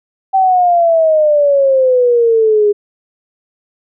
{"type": "exponential sweep", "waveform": "sine", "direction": "down", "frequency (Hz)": [776, 408.6], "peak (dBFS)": -7, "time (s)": [0.33, 2.73], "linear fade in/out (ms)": 20, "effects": []}